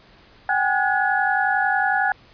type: tone cluster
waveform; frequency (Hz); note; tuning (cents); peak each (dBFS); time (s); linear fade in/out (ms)
sine; 763 / 814 / 1455 / 1691; G5 / G#5 / F#6 / G#6; -47 / -35 / -29 / +31; -23; 0.49-2.12; 2
effects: pink hiss -51 dBFS RMS until 2.33 s + resampled to 11025 Hz